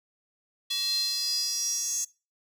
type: tone with high-pass filter sweep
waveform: square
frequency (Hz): 377.6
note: F#4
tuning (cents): +35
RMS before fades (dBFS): -29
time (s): 0.7-2.05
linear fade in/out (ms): 10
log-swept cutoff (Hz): 3700 to 6600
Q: 9.1
effects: noise-tail reverb RT60 0.3 s tail -22 dB re dry